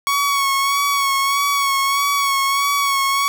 sawtooth tone with vibrato, 1114 Hz, C#6, 8 cents sharp, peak -12 dBFS, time 0.07-3.28 s, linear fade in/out 0 ms, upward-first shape sine, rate 1.6 Hz, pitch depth 31 cents each way, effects 7-bit

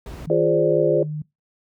brown noise, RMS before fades -31 dBFS, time 0.06-0.26 s, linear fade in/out 2 ms
sine tone with pitch glide, 159.2 to 151.92 Hz, D#3 to D#3, +40 to -41 cents, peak -25 dBFS, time 0.27-1.22 s, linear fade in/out 5 ms, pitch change -81 cents, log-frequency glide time 0.45-1.05 s
sine chord, D half-diminished seventh, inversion first, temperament equal, 349.2 / 415.3 / 523.3 / 587.3 Hz, F4 / Ab4 / C5 / D5, 0 / 0 / 0 / 0 cents, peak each -21 dBFS, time 0.3-1.03 s, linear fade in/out 2 ms
effects noise-tail reverb RT60 0.2 s tail -22 dB re dry + high-pass 60 Hz 12 dB/octave

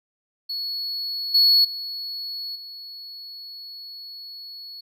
triangle tone with level steps, 4380 Hz, C#8, 22 cents flat, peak -25 / -12 / -28 / -35 dBFS, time 0.49-4.81 s, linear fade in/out 10 ms, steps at 1.34 / 1.64 / 2.55 s, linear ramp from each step 10 ms, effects none

